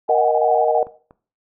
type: tone with vibrato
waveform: sine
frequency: 781 Hz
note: G5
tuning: 7 cents flat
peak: -20 dBFS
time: 0.08-0.81 s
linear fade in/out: 20 ms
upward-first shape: square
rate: 15 Hz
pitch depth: 91 cents each way
type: chord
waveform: sine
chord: D# minor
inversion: second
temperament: equal with one note detuned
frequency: 468.9 / 622.3 / 740 Hz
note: A#4 / D#5 / F#5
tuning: +10 / 0 / 0 cents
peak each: -18 dBFS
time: 0.09-0.83 s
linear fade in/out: 2 ms
type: clicks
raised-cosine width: 1 ms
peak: -26 / -30 dBFS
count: 2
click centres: 0.869 / 1.109 s
effects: noise-tail reverb RT60 0.4 s tail -17 dB re dry